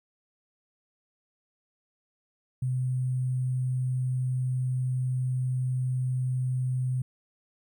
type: tone with sample-and-hold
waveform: sine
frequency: 127.7 Hz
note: C3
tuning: 42 cents flat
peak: -25 dBFS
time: 2.62-7.02 s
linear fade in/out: 5 ms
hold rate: 8820 Hz
effects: none